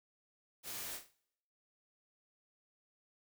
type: noise with echo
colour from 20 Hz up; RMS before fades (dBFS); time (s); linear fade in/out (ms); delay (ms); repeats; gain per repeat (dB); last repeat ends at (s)
white; -44; 0.63-1; 50; 38; 4; -8; 1.152
effects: noise-tail reverb RT60 0.8 s tail -24 dB re dry